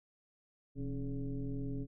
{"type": "tone with frequency modulation", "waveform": "sine", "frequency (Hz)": 126.9, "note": "B2", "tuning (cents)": 47, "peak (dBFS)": -35, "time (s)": [0.75, 1.87], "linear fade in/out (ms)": 50, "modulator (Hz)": 148, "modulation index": 1.4, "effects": []}